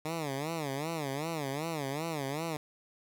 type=tone with vibrato; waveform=10% pulse; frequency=150 Hz; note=D3; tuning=37 cents sharp; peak=-25 dBFS; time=0.05-2.57 s; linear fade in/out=2 ms; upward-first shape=sine; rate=2.6 Hz; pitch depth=190 cents each way; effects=none